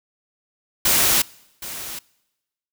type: noise with echo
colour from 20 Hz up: white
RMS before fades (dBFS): -17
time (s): 0.85-1.22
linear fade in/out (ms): 5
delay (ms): 770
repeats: 1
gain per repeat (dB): -15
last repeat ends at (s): 1.99
effects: noise-tail reverb RT60 1.0 s tail -24 dB re dry